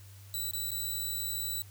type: tone with dropouts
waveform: 5% pulse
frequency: 3951 Hz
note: B7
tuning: in tune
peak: -25 dBFS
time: 0.34-1.62 s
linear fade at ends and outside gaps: 1 ms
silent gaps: 0.511-0.534 / 0.707-0.716 s
effects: added 98 Hz sine -49 dBFS peak until 1.7 s + white hiss -58 dBFS RMS until 1.7 s